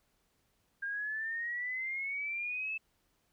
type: exponential sweep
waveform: sine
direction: up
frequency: 1600 to 2637 Hz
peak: -34 dBFS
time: 0.82-2.78 s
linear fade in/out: 10 ms
effects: pink hiss -75 dBFS RMS until 3.32 s